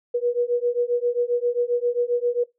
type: beating tone pair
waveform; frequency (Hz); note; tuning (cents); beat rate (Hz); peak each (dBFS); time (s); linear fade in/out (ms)
sine; 479.7 / 487.2; A#4 / B4; +50 / -24; 7.5; -23; 0.14-2.44; 10
effects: noise-tail reverb RT60 0.2 s tail -21 dB re dry